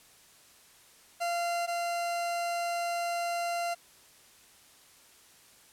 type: tone pair in turn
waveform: 40% pulse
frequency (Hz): 690 / 690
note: F5 / F5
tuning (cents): -21 / -21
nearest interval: unison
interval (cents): 0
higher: neither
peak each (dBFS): -28 / -29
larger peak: first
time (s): 1.2-1.67 / 1.67-3.75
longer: second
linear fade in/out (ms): 20
effects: white hiss -58 dBFS RMS until 5.72 s + low-pass 12000 Hz 12 dB/octave